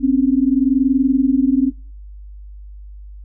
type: tone pair together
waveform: sine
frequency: 256.9 / 277.7 Hz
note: C4 / C#4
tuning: -32 / +3 cents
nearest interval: minor second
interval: 135 cents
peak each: -15 dBFS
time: 0-1.72 s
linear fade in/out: 50 ms
effects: noise-tail reverb RT60 0.4 s tail -21 dB re dry + added 50 Hz sine -33 dBFS peak until 3.24 s